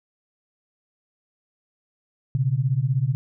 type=beating tone pair; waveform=sine; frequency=123.47 / 139.47 Hz; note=B2 / C#3; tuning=0 / +11 cents; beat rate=16 Hz; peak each=-22 dBFS; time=2.35-3.15 s; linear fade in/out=0 ms; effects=none